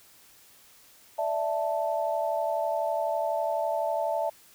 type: chord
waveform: sine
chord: D suspended second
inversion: none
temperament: equal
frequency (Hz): 587.3 / 659.3 / 880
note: D5 / E5 / A5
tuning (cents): 0 / 0 / 0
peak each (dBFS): -31 / -28 / -31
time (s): 1.18-4.3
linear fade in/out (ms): 10
effects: white hiss -56 dBFS RMS until 4.54 s